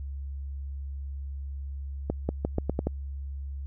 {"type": "accelerating click train", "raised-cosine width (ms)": 2, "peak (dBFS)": -13, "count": 7, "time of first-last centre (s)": [2.1, 2.87], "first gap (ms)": 190, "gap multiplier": 0.84, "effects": ["added 69 Hz sine -33 dBFS peak until 3.66 s"]}